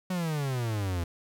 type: exponential sweep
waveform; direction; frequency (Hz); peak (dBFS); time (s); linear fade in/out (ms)
45% pulse; down; 187.7 to 83; -28; 0.1-1.04; 5
effects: none